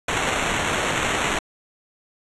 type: noise with sample-and-hold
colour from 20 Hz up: white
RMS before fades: -23 dBFS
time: 0.08-1.39 s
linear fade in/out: 5 ms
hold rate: 4900 Hz
effects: resampled to 24000 Hz